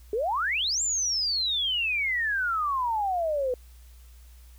sine exponential two-way sweep, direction up then down, 400.4 to 7459 to 488.7 Hz, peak -24 dBFS, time 0.13-3.54 s, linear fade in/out 2 ms, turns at 0.82 s, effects added 60 Hz sine -47 dBFS peak until 4.58 s + white hiss -60 dBFS RMS until 4.58 s

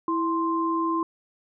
sine tone pair together, 329.3 / 1046.6 Hz, E4 / C6, -2 / 0 cents, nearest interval octave + minor sixth, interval 2002 cents, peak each -25 dBFS, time 0.08-1.03 s, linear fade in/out 2 ms, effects none

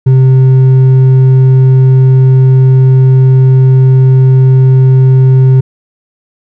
sine tone with hard clipping, 130.81 Hz, C3, in tune, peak -3 dBFS, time 0.06-5.61 s, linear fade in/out 10 ms, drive 4 dB, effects none

